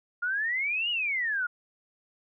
sine exponential two-way sweep, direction up then down, 1400 to 2946 to 1400 Hz, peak -26 dBFS, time 0.22-1.47 s, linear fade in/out 10 ms, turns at 0.9 s, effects none

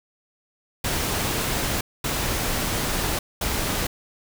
pink noise bursts at uneven times, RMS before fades -25 dBFS, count 3, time 0.84-1.81 / 2.04-3.19 / 3.41-3.87 s, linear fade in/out 5 ms, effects none

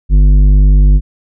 sine tone with tanh clipping, 49.46 Hz, G1, 16 cents sharp, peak -5 dBFS, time 0.09-1.01 s, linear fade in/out 50 ms, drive 10 dB, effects none

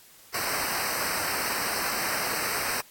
pink noise with comb filter, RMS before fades -29 dBFS, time 0.34-2.81 s, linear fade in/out 5 ms, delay 0.29 ms, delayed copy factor -0.95, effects white hiss -53 dBFS RMS until 2.9 s + AAC 64 kbps

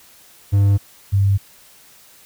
triangle / sine tone pair in turn, 100 / 98.79 Hz, G2 / G2, +35 / +14 cents, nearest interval unison, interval 21 cents, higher first, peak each -9 / -12 dBFS, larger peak first, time 0.52-0.78 / 1.12-1.38 s, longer neither, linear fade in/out 20 ms, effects white hiss -48 dBFS RMS until 2.25 s

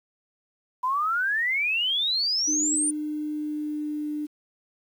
sine exponential sweep, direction up, 987.8 to 9397 Hz, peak -22 dBFS, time 0.83-2.91 s, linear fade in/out 10 ms
sine tone with pitch glide, 301.9 to 299.3 Hz, D4 to D4, +48 to +33 cents, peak -27 dBFS, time 2.47-4.27 s, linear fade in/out 20 ms, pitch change -15 cents, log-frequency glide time 3.22-4.05 s
effects 9-bit

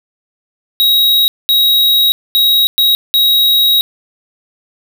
square tone bursts at uneven times, 3815 Hz, A#7, 39 cents sharp, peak -8 dBFS, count 5, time 0.8-1.28 / 1.49-2.12 / 2.35-2.67 / 2.78-2.95 / 3.14-3.81 s, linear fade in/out 0 ms, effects none

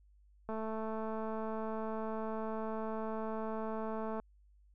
click train, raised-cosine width 1 ms, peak -27 dBFS, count 817, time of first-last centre 0.49-4.199 s, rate 220 Hz, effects added 50 Hz sine -61 dBFS peak until 4.74 s

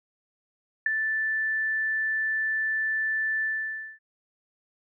sine tone with ADSR envelope, 1760 Hz, A6, in tune, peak -17 dBFS, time 0.86-3.99 s, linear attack 4 ms, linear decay 10 ms, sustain -7 dB, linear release 560 ms, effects none

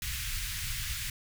pink band-stop noise, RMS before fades -35 dBFS, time 0.02-1.1 s, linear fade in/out 2 ms, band 120 to 1700 Hz, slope 24 dB/octave, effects none

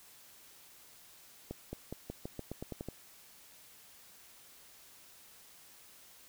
accelerating click train, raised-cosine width 2 ms, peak -26 dBFS, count 11, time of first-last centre 1.51-2.886 s, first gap 220 ms, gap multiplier 0.89, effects white hiss -58 dBFS RMS until 6.28 s

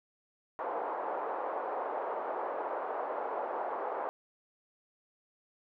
white band-pass noise, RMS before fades -36 dBFS, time 0.59-4.09 s, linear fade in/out 0 ms, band 430 to 990 Hz, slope 24 dB/octave, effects none

